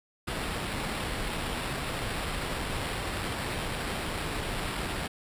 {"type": "noise with sample-and-hold", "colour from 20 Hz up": "pink", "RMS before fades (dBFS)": -33, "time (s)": [0.27, 5.08], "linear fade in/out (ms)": 10, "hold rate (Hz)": 6300, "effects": ["resampled to 32000 Hz"]}